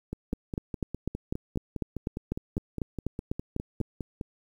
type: two click trains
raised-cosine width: 3 ms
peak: -20 / -16 dBFS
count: 21 / 15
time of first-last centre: 0.13-4.212 / 0.33-3.813 s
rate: 4.9 / 4.02 Hz
effects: 9-bit